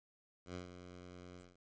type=tone with ADSR envelope; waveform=10% pulse; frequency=89.6 Hz; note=F2; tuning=45 cents sharp; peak=-34 dBFS; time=0.45-1.58 s; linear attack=98 ms; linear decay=120 ms; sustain=-10 dB; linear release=220 ms; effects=resampled to 16000 Hz + 11-bit